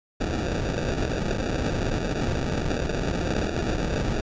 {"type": "noise with sample-and-hold", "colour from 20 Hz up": "pink", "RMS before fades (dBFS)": -26, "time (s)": [0.2, 4.21], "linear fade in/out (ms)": 10, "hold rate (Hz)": 1050, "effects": ["resampled to 16000 Hz"]}